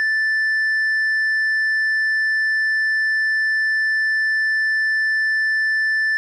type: tone with tanh clipping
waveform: sine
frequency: 1760 Hz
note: A6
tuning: in tune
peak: -17 dBFS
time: 0-6.17 s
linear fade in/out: 0 ms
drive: 3 dB
effects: none